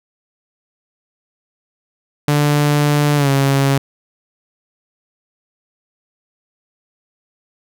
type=tone with pitch glide; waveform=sawtooth; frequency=146.83 to 137.79 Hz; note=D3 to C#3; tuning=0 to -10 cents; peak=-8 dBFS; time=2.28-3.78 s; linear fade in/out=2 ms; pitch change=-110 cents; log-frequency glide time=3.16-3.29 s; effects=none